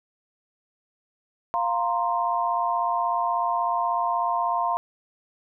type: chord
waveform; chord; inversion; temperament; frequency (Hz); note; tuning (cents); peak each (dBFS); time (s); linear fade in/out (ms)
sine; F suspended fourth; none; just; 698.5 / 931.3 / 1047.7; F5 / Bb5 / C6; 0 / -2 / +2; -26; 1.54-4.77; 0
effects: none